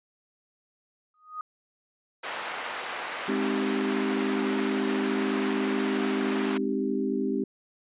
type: tone with exponential growth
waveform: sine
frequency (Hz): 1244.5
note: D#6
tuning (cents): 0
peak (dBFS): -29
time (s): 1.14-1.41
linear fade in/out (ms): 2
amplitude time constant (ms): 58
type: band-pass noise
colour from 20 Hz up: pink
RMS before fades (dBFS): -35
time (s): 2.23-6.58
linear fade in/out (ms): 10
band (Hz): 750 to 2600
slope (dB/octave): 12
type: chord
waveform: sine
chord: Ab major seventh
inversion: none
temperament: equal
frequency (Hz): 207.7 / 261.6 / 311.1 / 392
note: Ab3 / C4 / Eb4 / G4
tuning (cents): 0 / 0 / 0 / 0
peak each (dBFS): -31 / -29 / -33 / -30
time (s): 3.28-7.44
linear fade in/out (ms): 5
effects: resampled to 8000 Hz